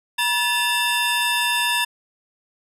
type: tone cluster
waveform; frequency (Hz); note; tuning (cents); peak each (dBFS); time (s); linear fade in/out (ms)
square; 960 / 1733 / 2701 / 3594; B5 / A6 / E7 / A7; -49 / -27 / +42 / +36; -25; 0.18-1.85; 10
effects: resampled to 32000 Hz